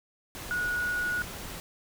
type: tone in noise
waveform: sine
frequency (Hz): 1456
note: F#6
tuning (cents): -28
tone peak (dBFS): -27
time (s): 0.51-1.22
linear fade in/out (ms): 0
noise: pink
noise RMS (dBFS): -40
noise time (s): 0.35-1.6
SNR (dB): +10
effects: none